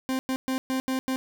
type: tone bursts at uneven times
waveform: 40% pulse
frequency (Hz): 261.6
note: C4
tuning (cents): 0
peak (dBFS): -24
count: 6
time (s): 0.09-0.19 / 0.29-0.36 / 0.48-0.58 / 0.7-0.8 / 0.88-0.99 / 1.08-1.16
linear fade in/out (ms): 0
effects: none